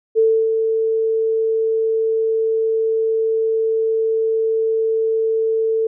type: tone with ADSR envelope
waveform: sine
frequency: 445.6 Hz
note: A4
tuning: 22 cents sharp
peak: -10 dBFS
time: 0.15-5.87 s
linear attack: 33 ms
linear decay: 300 ms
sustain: -5 dB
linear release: 4 ms
effects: none